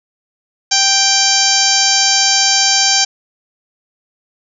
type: harmonic tone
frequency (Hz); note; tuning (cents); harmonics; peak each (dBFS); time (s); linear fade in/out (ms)
785; G5; +2; 1 / 2 / 3 / 4 / 5 / 6 / 7 / 8 / 9; -20 / -22 / -22 / -20 / -22 / -16 / -16 / -16 / -21; 0.71-3.05; 10
effects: none